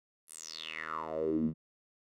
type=tone with band-pass filter sweep; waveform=10% pulse; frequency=79.6 Hz; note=D#2; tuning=40 cents sharp; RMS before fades=-36 dBFS; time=0.27-1.54 s; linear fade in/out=50 ms; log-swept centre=11000 to 170 Hz; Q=7; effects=none